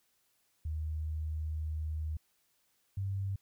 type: tone pair in turn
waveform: sine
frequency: 77.78 / 97.64 Hz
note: D#2 / G2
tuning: 0 / -6 cents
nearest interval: major third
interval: 394 cents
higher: second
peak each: -33 / -32 dBFS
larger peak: second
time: 0.65-2.17 / 2.97-3.36 s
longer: first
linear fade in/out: 5 ms
effects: white hiss -74 dBFS RMS until 3.41 s